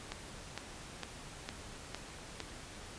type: click train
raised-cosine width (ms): 0.2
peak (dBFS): -21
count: 6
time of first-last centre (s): 0.12-2.403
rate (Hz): 2.19
effects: pink hiss -49 dBFS RMS until 2.98 s + resampled to 22050 Hz